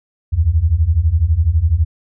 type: beating tone pair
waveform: sine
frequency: 74.1 / 86.1 Hz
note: D2 / F2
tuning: +16 / -24 cents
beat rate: 12 Hz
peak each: -15 / -13 dBFS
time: 0.32-1.85 s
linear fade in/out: 20 ms
effects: none